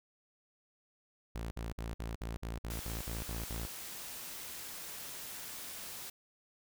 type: tone bursts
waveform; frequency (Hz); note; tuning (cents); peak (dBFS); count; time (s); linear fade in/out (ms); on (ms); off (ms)
sawtooth; 56.5; A1; +47; -34; 11; 1.35-3.66; 0; 160; 55
type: noise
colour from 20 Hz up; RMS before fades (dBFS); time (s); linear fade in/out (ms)
white; -45; 2.7-6.1; 5
effects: none